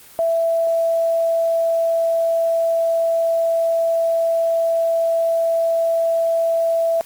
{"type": "tone", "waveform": "sine", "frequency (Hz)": 663, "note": "E5", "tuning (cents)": 10, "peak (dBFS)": -15, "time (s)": [0.19, 7.01], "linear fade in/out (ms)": 0, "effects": ["white hiss -44 dBFS RMS until 7.05 s", "Opus 24 kbps"]}